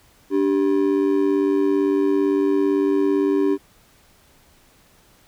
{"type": "ring-modulated tone", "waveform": "triangle", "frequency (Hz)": 340.9, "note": "F4", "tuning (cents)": -42, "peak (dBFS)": -11, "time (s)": [0.3, 3.58], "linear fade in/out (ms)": 50, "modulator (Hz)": 48.9, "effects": ["pink hiss -55 dBFS RMS until 5.27 s"]}